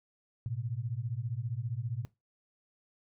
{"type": "beating tone pair", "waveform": "sine", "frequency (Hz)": [110, 125], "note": ["A2", "B2"], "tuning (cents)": [0, 21], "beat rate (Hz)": 15, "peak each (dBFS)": [-36, -36], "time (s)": [0.46, 2.05], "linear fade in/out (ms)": 0, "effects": ["noise-tail reverb RT60 0.2 s tail -19 dB re dry"]}